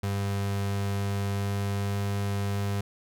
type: tone with pitch glide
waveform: 35% pulse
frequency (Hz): 99.6 to 100.18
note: G2 to G2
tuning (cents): +28 to +38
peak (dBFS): -25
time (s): 0.03-2.81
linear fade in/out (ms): 5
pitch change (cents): +10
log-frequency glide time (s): 1.05-1.73
effects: none